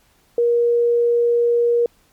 sine tone, 474 Hz, A#4, 29 cents sharp, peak -13 dBFS, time 0.38-1.86 s, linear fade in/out 2 ms, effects pink hiss -58 dBFS RMS until 2.12 s + MP3 96 kbps

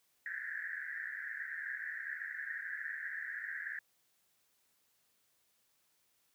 pink band-pass noise, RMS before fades -42 dBFS, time 0.26-3.79 s, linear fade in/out 2 ms, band 1600 to 1900 Hz, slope 96 dB/octave, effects white hiss -75 dBFS RMS until 6.34 s + high-pass 60 Hz 12 dB/octave

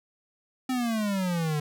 square exponential sweep, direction down, 261.6 to 146.83 Hz, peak -26 dBFS, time 0.69-1.6 s, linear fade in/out 5 ms, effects none

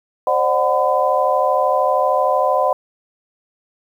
sine tone cluster, 528 / 601 / 741 / 1008 Hz, C5 / D5 / F#5 / B5, +16 / +40 / +2 / +35 cents, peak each -19 dBFS, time 0.27-2.73 s, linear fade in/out 2 ms, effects 8-bit

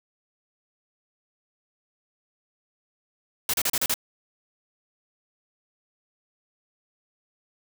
white noise bursts, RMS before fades -24 dBFS, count 6, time 3.49-3.941 s, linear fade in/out 2 ms, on 46 ms, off 35 ms, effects none

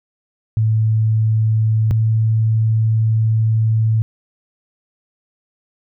sine tone pair in turn, 110 / 110.89 Hz, A2 / A2, 0 / +14 cents, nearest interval unison, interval 14 cents, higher second, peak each -12 dBFS, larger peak neither, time 0.57-1.91 / 1.91-4.02 s, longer second, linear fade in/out 0 ms, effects none

